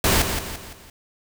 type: noise with echo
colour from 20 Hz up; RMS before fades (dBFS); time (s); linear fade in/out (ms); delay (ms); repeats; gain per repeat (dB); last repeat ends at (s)
pink; -18; 0.04-0.22; 2; 170; 4; -7; 0.9
effects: none